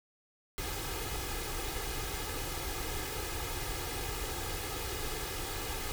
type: noise with comb filter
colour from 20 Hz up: pink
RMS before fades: -37 dBFS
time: 0.58-5.92 s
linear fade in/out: 0 ms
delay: 2.4 ms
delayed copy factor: +0.7
effects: none